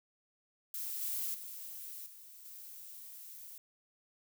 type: noise with level steps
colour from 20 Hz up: violet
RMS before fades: -40 / -37 / -46 / -54 / -50 dBFS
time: 0.74-3.58 s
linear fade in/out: 2 ms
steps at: 1.01 / 1.34 / 2.06 / 2.45 s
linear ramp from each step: 5 ms
effects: none